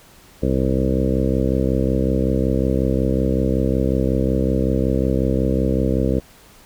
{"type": "harmonic tone with a mistuned harmonic", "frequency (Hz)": 65.41, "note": "C2", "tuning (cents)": 0, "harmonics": [1, 2, 3, 4, 5, 6, 7, 8, 9], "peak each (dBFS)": [-22, -24, -23, -24, -25, -31, -25, -26, -33], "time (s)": [0.42, 6.2], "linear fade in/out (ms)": 10, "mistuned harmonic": 1, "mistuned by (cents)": -23, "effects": ["pink hiss -48 dBFS RMS until 6.65 s"]}